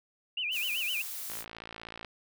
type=tone with vibrato; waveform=sine; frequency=2700 Hz; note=E7; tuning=41 cents sharp; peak=-30 dBFS; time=0.37-1.02 s; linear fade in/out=5 ms; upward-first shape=sine; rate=7.8 Hz; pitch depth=210 cents each way
type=noise; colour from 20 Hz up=blue; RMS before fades=-39 dBFS; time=0.51-1.45 s; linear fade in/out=50 ms
type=click train; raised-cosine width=0.3 ms; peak=-26 dBFS; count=43; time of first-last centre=1.3-2.047 s; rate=56.2 Hz
effects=none